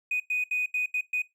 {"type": "tone bursts at uneven times", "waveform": "triangle", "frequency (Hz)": 2489, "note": "D#7", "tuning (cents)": 0, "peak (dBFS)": -22, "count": 6, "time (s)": [[0.11, 0.2], [0.3, 0.44], [0.51, 0.66], [0.74, 0.86], [0.94, 1.01], [1.13, 1.22]], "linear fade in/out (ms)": 5, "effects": ["noise-tail reverb RT60 0.2 s tail -22 dB re dry", "tanh soft clip ceiling -21 dBFS"]}